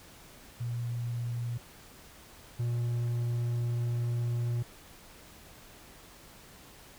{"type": "tone pair in turn", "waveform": ["sine", "triangle"], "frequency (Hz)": [119.3, 119.3], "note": ["A#2", "A#2"], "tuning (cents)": [41, 41], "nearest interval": "unison", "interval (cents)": 0, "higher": "neither", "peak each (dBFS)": [-31, -26], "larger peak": "second", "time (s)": [[0.6, 1.58], [2.59, 4.63]], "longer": "second", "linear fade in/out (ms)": 10, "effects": ["pink hiss -53 dBFS RMS until 6.98 s"]}